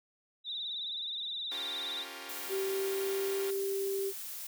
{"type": "tone with vibrato", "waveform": "sine", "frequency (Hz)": 3729, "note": "A#7", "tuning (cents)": 0, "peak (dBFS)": -35, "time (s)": [0.44, 2.06], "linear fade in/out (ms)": 50, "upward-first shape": "sine", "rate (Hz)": 19, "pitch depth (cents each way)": 89}
{"type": "chord", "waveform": "5% pulse", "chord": "G half-diminished seventh", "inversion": "second", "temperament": "equal with one note detuned", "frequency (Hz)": [277.2, 352.3, 392, 466.2], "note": ["Db4", "F4", "G4", "Bb4"], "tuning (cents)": [0, 15, 0, 0], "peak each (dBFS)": [-37, -36, -38, -37], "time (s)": [1.51, 3.51], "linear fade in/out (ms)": 10}
{"type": "noise", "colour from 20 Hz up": "blue", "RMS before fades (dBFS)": -42, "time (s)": [2.29, 4.47], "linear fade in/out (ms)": 5}
{"type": "tone with pitch glide", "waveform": "sine", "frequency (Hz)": [387, 391.9], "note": ["G4", "G4"], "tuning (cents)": [-22, 0], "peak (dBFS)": -31, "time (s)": [2.48, 4.13], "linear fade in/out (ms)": 50, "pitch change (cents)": 22, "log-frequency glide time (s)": [2.63, 3.36]}
{"effects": []}